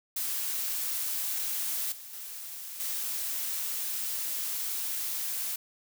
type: noise with level steps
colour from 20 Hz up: blue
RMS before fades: -32 / -45 / -41 / -33 dBFS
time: 0.16-5.56 s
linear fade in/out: 5 ms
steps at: 1.92 / 2.13 / 2.8 s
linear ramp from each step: 2 ms
effects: none